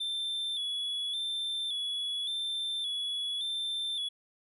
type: tone with vibrato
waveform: triangle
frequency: 3473 Hz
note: A7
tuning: 23 cents flat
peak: -30 dBFS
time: 0-4.09 s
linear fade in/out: 10 ms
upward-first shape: square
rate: 0.88 Hz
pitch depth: 44 cents each way
effects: resampled to 32000 Hz